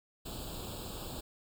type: noise with comb filter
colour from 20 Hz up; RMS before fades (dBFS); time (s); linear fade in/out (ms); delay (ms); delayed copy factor
pink; -42; 0.25-1.21; 10; 0.25; +0.95
effects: none